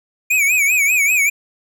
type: tone with vibrato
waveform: square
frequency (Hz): 2374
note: D7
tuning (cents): +18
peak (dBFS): -13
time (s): 0.3-1.3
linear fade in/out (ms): 10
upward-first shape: sine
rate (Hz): 5.1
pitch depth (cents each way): 130
effects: none